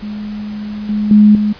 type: tone with level steps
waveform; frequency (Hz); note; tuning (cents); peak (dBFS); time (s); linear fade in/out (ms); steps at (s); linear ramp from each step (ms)
sine; 210; G#3; +19; -21 / -13 / -3 / -11; 0.02-1.53; 10; 0.89 / 1.11 / 1.35; 2
effects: pink hiss -37 dBFS RMS until 1.59 s + resampled to 11025 Hz